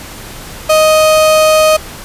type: tone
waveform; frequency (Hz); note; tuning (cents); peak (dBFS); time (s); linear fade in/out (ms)
35% pulse; 624; D#5; +5; -4; 0.69-1.77; 10
effects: pink hiss -29 dBFS RMS until 2.04 s + resampled to 32000 Hz